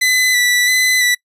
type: tone with vibrato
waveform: sawtooth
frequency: 1990 Hz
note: B6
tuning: 13 cents sharp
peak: -8 dBFS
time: 0.01-1.15 s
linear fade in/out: 10 ms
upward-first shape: square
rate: 1.5 Hz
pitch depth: 20 cents each way
effects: noise-tail reverb RT60 0.1 s tail -24 dB re dry + resampled to 32000 Hz